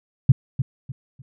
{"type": "tone with echo", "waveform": "sine", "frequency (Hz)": 130.81, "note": "C3", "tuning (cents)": 0, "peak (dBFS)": -6, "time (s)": [0.29, 0.32], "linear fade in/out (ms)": 5, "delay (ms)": 300, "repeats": 3, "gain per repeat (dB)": -11, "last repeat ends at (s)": 1.22, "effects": []}